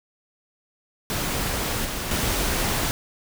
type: noise with level steps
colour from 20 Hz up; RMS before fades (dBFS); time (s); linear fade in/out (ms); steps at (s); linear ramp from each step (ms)
pink; -26 / -29 / -24; 1.1-2.91; 0; 1.85 / 2.11; 2
effects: none